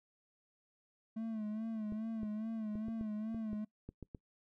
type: tone with vibrato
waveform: triangle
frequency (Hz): 218.3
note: A3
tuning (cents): -13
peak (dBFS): -35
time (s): 1.16-3.65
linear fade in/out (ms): 10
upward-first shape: sine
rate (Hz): 2.4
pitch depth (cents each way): 62
type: clicks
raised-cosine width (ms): 3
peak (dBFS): -33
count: 10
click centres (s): 1.923 / 2.232 / 2.755 / 2.884 / 3.011 / 3.346 / 3.531 / 3.89 / 4.027 / 4.148
effects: noise-tail reverb RT60 0.1 s tail -22 dB re dry